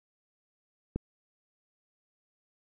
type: click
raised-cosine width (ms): 3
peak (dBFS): -18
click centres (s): 0.96
effects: none